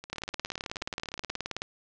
two click trains, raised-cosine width 0.2 ms, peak -15 / -24 dBFS, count 29 / 23, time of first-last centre 0.13-1.619 / 0.04-1.357 s, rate 18.8 / 16.7 Hz, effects resampled to 16000 Hz + 7-bit

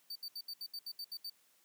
45% pulse tone bursts, 4594 Hz, D8, 39 cents flat, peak -40 dBFS, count 10, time 0.1-1.299 s, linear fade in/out 5 ms, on 56 ms, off 71 ms, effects white hiss -70 dBFS RMS until 1.64 s + high-pass 150 Hz 12 dB/octave

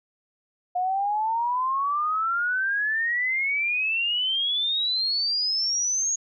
sine exponential sweep, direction up, 714 to 6690 Hz, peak -22 dBFS, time 0.75-6.16 s, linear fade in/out 10 ms, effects none

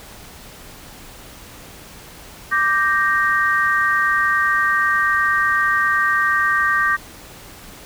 sine chord, G minor, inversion second, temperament equal, 1174.7 / 1568 / 1864.7 Hz, D6 / G6 / Bb6, 0 / 0 / 0 cents, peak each -19 dBFS, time 2.51-6.97 s, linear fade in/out 20 ms, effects pink hiss -40 dBFS RMS until 7.85 s

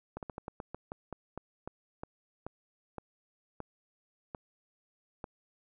slowing click train, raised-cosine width 1 ms, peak -25 dBFS, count 17, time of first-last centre 0.17-5.242 s, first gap 58 ms, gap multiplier 1.2, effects none

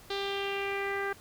sawtooth tone with low-pass filter sweep, 396.5 Hz, G4, 20 cents sharp, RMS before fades -33 dBFS, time 0.1-1.13 s, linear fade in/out 5 ms, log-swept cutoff 4000 to 1700 Hz, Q 3.9, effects pink hiss -54 dBFS RMS until 1.2 s

